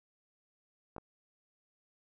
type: clicks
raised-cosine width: 1 ms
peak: -30 / -29 dBFS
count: 2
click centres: 0.964 / 0.982 s
effects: none